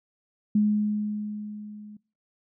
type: tone with level ramp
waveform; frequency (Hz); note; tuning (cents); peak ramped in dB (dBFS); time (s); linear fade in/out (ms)
sine; 210; G#3; +19; -17 to -41; 0.55-1.97; 5
effects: noise-tail reverb RT60 0.4 s tail -24 dB re dry